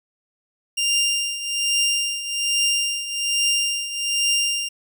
20% pulse tone with tremolo, 2794 Hz, F7, in tune, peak -12 dBFS, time 0.77-4.69 s, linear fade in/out 10 ms, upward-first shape triangle, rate 1.2 Hz, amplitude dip 75%, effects none

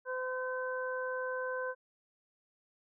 harmonic tone, 511 Hz, C5, 41 cents flat, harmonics 1 / 2 / 3, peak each -36 / -41 / -39 dBFS, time 0.05-1.75 s, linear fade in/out 50 ms, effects none

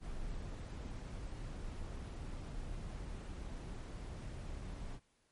brown noise, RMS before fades -44 dBFS, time 0-5 s, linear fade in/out 50 ms, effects pink hiss -75 dBFS RMS until 5.31 s + MP3 48 kbps

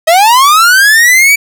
45% pulse linear sweep, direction up, 622.3 to 2320 Hz, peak -3 dBFS, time 0.07-1.36 s, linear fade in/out 10 ms, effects none

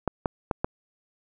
clicks, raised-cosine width 1 ms, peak -10 dBFS, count 4, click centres 0.077 / 0.258 / 0.512 / 0.645 s, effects none

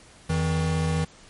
square tone pair together, 84.81 / 160.1 Hz, E2 / D#3, +50 / +50 cents, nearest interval major seventh, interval 1100 cents, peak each -28 / -24 dBFS, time 0.29-1.05 s, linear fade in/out 10 ms, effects pink hiss -51 dBFS RMS until 1.29 s + MP3 48 kbps

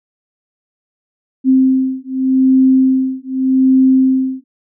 sine beating tone pair, 261.6 / 262.44 Hz, C4 / C4, 0 / +5 cents, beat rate 0.84 Hz, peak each -12 dBFS, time 1.44-4.44 s, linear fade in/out 50 ms, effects none

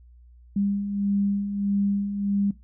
sine beating tone pair, 199.3 / 200.9 Hz, G3 / G3, +29 / +43 cents, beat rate 1.6 Hz, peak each -31 / -23 dBFS, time 0.56-2.51 s, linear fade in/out 5 ms, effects noise-tail reverb RT60 0.2 s tail -18 dB re dry + added 60 Hz sine -48 dBFS peak until 2.63 s

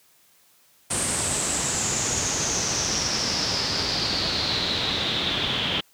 pink noise with low-pass filter sweep, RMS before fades -25 dBFS, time 0.9-5.81 s, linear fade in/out 10 ms, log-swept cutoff 8800 to 3200 Hz, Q 7, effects white hiss -59 dBFS RMS until 5.93 s + high-pass 80 Hz 12 dB/octave

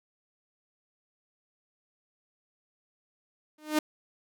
sawtooth tone with exponential growth, 305.5 Hz, D#4, 32 cents flat, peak -16 dBFS, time 3.58-3.79 s, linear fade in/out 5 ms, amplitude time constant 45 ms, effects none

